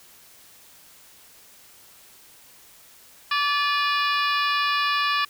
harmonic tone with a mistuned harmonic, 578 Hz, D5, 28 cents flat, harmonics 2 / 3 / 4 / 5 / 6 / 7 / 8 / 9, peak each -23 / -27 / -29 / -31 / -33 / -34 / -35 / -36 dBFS, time 3.31-5.25 s, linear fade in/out 5 ms, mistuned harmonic 4, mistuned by +92 cents, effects white hiss -51 dBFS RMS until 5.29 s

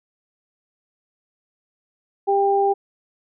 sine tone pair together, 397 / 794 Hz, G4 / G5, +22 / +22 cents, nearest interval octave, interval 1200 cents, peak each -18 dBFS, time 2.27-2.74 s, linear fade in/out 20 ms, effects none

